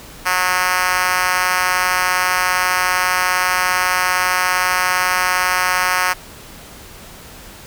5% pulse tone with high-pass filter, 182.5 Hz, F#3, 24 cents flat, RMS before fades -17 dBFS, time 0.25-6.14 s, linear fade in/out 20 ms, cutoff 990 Hz, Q 1.1, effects pink hiss -38 dBFS RMS until 7.66 s

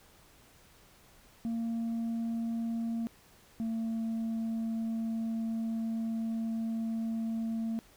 sine tone pair in turn, 229.5 / 225.7 Hz, A#3 / A3, -27 / +44 cents, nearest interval unison, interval 29 cents, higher first, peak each -28 dBFS, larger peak neither, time 1.45-3.07 / 3.6-7.79 s, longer second, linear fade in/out 0 ms, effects tanh soft clip ceiling -30 dBFS + pink hiss -60 dBFS RMS until 7.96 s

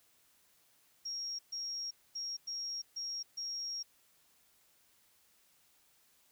sine tone bursts at uneven times, 5588 Hz, F8, in tune, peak -37 dBFS, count 6, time 1.05-1.39 / 1.52-1.91 / 2.15-2.37 / 2.47-2.82 / 2.96-3.23 / 3.37-3.83 s, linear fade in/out 10 ms, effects white hiss -69 dBFS RMS until 6.31 s

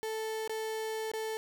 35% pulse tone with dropouts, 440 Hz, A4, in tune, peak -32 dBFS, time 0.03-1.37 s, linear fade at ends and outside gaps 0 ms, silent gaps 0.476-0.495 / 1.116-1.136 s, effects none

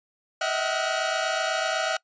sawtooth tone cluster, 630 / 658 / 758 / 1443 Hz, D#5 / E5 / F#5 / F#6, +21 / -3 / +42 / -44 cents, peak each -26 dBFS, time 0.41-1.97 s, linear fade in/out 5 ms, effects noise-tail reverb RT60 0.1 s tail -23 dB re dry + resampled to 16000 Hz

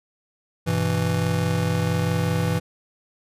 square chord, E minor, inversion first, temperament just, 98.89 / 123.61 / 164.81 Hz, G2 / B2 / E3, +16 / +2 / 0 cents, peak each -26 / -28 / -24 dBFS, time 0.66-2.6 s, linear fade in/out 20 ms, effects resampled to 32000 Hz

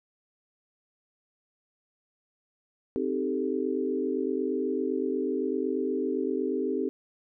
sine chord, A half-diminished seventh, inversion first, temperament equal, 261.6 / 311.1 / 392 / 440 Hz, C4 / Eb4 / G4 / A4, 0 / 0 / 0 / 0 cents, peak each -31 / -33 / -30 / -33 dBFS, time 2.96-6.89 s, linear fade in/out 0 ms, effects none

